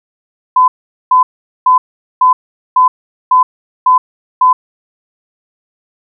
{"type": "tone bursts", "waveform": "sine", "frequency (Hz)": 1013, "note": "B5", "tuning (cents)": 44, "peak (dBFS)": -4, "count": 8, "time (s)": [0.56, 4.53], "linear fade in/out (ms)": 5, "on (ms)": 120, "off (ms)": 430, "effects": []}